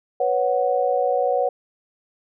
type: chord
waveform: sine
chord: B suspended second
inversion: none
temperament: equal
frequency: 493.9 / 554.4 / 740 Hz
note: B4 / C#5 / F#5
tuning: 0 / 0 / 0 cents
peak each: -22 dBFS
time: 0.2-1.49 s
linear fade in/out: 5 ms
effects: none